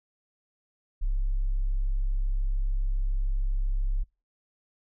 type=tone; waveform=sine; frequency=33.57 Hz; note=C1; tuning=45 cents sharp; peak=-22 dBFS; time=1.01-4.04 s; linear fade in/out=20 ms; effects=noise-tail reverb RT60 0.3 s tail -26 dB re dry + tanh soft clip ceiling -20 dBFS